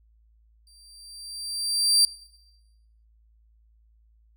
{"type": "tone with exponential growth", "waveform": "30% pulse", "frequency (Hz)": 4699, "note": "D8", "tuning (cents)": 0, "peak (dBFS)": -12, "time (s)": [0.67, 2.05], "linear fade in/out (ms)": 1, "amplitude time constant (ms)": 300, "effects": ["noise-tail reverb RT60 1.0 s tail -20 dB re dry", "added 55 Hz sine -57 dBFS peak until 4.36 s"]}